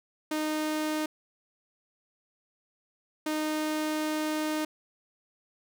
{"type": "tone pair in turn", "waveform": "sawtooth", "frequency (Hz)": [308.1, 308.1], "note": ["D#4", "D#4"], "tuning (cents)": [-17, -17], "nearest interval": "unison", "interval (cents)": 0, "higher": "neither", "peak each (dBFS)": -24, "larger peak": "neither", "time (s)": [[0.31, 1.06], [3.26, 4.65]], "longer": "second", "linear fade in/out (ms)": 5, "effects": []}